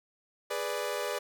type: chord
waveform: sawtooth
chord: G# diminished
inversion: none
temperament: equal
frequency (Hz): 415.3 / 493.9 / 587.3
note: G#4 / B4 / D5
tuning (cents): 0 / 0 / 0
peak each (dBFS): -33 / -32 / -31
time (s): 0.5-1.19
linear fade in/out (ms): 10
effects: none